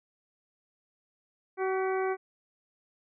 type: harmonic tone with a mistuned harmonic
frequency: 378.5 Hz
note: F#4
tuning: 39 cents sharp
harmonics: 1 / 2 / 3 / 4 / 5 / 6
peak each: -28 / -34 / -38 / -40 / -42 / -44 dBFS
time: 1.57-2.17 s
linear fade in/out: 50 ms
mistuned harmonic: 5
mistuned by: +60 cents
effects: none